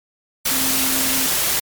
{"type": "tone in noise", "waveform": "sine", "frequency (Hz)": 263.4, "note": "C4", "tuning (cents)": 12, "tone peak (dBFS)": -27, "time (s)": [0.51, 1.27], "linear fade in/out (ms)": 10, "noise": "white", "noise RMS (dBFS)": -19, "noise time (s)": [0.45, 1.6], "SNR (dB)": -11, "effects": ["MP3 96 kbps"]}